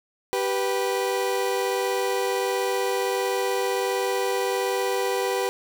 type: tone pair together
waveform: 30% pulse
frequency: 390 / 491.4 Hz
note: G4 / B4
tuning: -9 / -9 cents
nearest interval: major third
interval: 400 cents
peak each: -23 dBFS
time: 0.33-5.49 s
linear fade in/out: 0 ms
effects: none